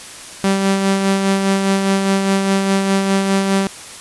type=tone with tremolo; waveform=sawtooth; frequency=194.7 Hz; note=G3; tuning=12 cents flat; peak=-8 dBFS; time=0.44-3.67 s; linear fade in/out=0 ms; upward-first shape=sine; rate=4.9 Hz; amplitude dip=40%; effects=white hiss -34 dBFS RMS until 4 s + resampled to 24000 Hz